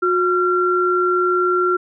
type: tone pair together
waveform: sine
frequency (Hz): 362 / 1369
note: F#4 / F6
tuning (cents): -38 / -35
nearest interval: octave + major seventh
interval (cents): 2303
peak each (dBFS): -17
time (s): 0.02-1.77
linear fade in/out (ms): 10
effects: none